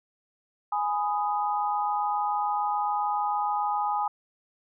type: chord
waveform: sine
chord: G# minor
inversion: none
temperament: equal with one note detuned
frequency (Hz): 830.6 / 997.5 / 1244.5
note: G#5 / B5 / D#6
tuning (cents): 0 / +17 / 0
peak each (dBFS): -26 / -32 / -31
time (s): 0.72-4.08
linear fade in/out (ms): 5
effects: none